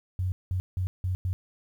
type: tone bursts at uneven times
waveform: sine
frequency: 92.2 Hz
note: F#2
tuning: 6 cents flat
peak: -25 dBFS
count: 5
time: 0.19-0.32 / 0.51-0.6 / 0.77-0.87 / 1.04-1.15 / 1.25-1.33 s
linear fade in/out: 0 ms
effects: 10-bit